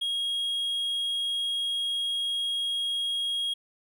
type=tone; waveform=triangle; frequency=3279 Hz; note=G#7; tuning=23 cents flat; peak=-25 dBFS; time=0.01-3.54 s; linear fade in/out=10 ms; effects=none